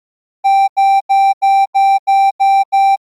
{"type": "tone bursts", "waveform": "triangle", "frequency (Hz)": 784, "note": "G5", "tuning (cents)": 0, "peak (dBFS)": -5, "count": 8, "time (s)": [0.44, 2.962], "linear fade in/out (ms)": 20, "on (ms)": 240, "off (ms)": 86, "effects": ["Opus 48 kbps"]}